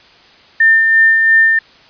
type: tone with tremolo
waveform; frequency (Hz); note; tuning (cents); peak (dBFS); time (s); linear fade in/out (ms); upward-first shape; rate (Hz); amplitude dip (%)
sine; 1800; A6; +39; -5; 0.6-1.59; 5; sine; 2.9; 35
effects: white hiss -44 dBFS RMS until 1.89 s + resampled to 11025 Hz